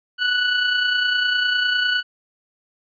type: tone with amplitude modulation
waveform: 25% pulse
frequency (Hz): 1480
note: F#6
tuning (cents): 0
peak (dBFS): -12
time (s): 0.18-2.03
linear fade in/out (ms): 50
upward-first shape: sine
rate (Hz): 29.9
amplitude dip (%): 40
effects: resampled to 11025 Hz